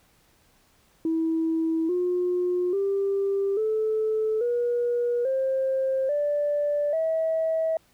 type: tone with pitch steps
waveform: sine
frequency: 324.6 / 358.1 / 395 / 435.8 / 480.8 / 530.4 / 585.1 / 645.5 Hz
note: E4 / F4 / G4 / A4 / B4 / C5 / D5 / E5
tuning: -27 / +43 / +13 / -17 / -46 / +23 / -7 / -37 cents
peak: -21 dBFS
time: 1.05-7.77 s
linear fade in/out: 2 ms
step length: 840 ms
effects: tanh soft clip ceiling -17 dBFS + pink hiss -62 dBFS RMS until 7.93 s